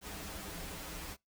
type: noise with comb filter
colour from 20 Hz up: pink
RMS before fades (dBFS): -44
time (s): 0.01-1.17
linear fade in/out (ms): 50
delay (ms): 8.4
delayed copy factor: -0.95
effects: noise-tail reverb RT60 0.2 s tail -25 dB re dry